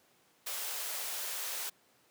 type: high-pass noise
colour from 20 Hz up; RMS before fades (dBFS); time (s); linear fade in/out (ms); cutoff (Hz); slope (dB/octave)
white; -38; 0.46-1.7; 10; 450; 24
effects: pink hiss -67 dBFS RMS until 2.1 s + high-pass 200 Hz 12 dB/octave